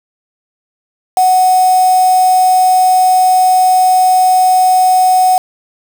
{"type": "tone with quantisation", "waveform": "sine", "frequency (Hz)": 740, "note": "F#5", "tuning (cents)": 0, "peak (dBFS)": -6, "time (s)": [1.17, 5.38], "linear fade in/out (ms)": 2, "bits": 3, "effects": []}